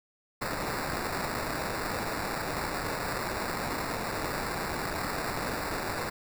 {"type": "noise with sample-and-hold", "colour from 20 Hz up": "blue", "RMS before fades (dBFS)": -33, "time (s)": [0.41, 6.1], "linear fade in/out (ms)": 10, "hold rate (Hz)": 3150, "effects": []}